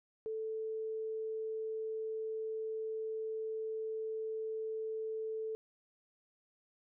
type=tone; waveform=sine; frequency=440 Hz; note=A4; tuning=in tune; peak=-36 dBFS; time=0.26-5.55 s; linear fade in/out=0 ms; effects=none